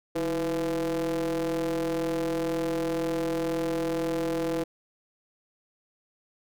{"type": "ring-modulated tone", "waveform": "square", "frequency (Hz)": 86.4, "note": "F2", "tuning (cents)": -18, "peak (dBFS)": -24, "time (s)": [0.15, 4.64], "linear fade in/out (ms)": 10, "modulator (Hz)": 411, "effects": []}